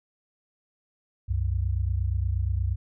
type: tone pair together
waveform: sine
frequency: 66.02 / 94.5 Hz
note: C2 / F#2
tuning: +16 / +37 cents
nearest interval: tritone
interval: 621 cents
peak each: -26 dBFS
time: 1.28-2.76 s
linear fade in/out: 20 ms
effects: none